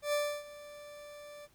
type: tone with ADSR envelope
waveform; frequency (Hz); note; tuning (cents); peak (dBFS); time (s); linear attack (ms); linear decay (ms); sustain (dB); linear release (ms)
40% pulse; 587.3; D5; 0; -27; 0.02-1.48; 110; 300; -19; 37
effects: pink hiss -67 dBFS RMS until 1.54 s